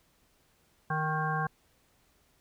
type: harmonic tone with a mistuned harmonic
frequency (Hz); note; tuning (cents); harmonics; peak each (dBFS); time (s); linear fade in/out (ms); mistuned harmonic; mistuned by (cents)
155.56; D#3; 0; 1 / 3 / 5 / 7 / 9 / 10; -32 / -41 / -34 / -34 / -43 / -35; 0.9-1.47; 5; 10; +37
effects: pink hiss -68 dBFS RMS until 2.4 s